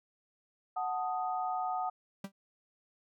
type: chord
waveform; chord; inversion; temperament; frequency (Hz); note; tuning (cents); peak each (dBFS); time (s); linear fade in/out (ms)
sine; D# diminished; first; equal; 740 / 880 / 1244.5; F#5 / A5 / D#6; 0 / 0 / 0; -33 / -39 / -38; 0.76-1.9; 10
type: tone with exponential decay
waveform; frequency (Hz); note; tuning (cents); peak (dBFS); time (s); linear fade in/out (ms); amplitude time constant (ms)
45% pulse; 196; G3; 0; -34; 2.24-2.32; 5; 16
effects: none